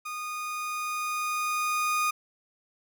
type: tone with level ramp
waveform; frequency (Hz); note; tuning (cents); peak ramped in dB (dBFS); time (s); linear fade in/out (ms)
30% pulse; 1231; D#6; -19; -31 to -21; 0.05-2.11; 10
effects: none